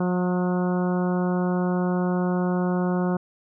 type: harmonic tone with a mistuned harmonic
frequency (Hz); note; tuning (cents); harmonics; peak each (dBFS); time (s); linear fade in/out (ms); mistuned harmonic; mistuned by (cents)
180; F#3; -47; 1 / 2 / 3 / 4 / 5 / 6 / 7 / 8; -22 / -28 / -32 / -34 / -36 / -38 / -39 / -40; 0-3.17; 5; 8; +18
effects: none